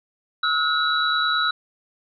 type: tone cluster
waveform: sine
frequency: 1291 / 1440 / 3915 Hz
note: E6 / F#6 / B7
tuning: -37 / -47 / -16 cents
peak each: -23 dBFS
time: 0.43-1.51 s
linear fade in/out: 5 ms
effects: none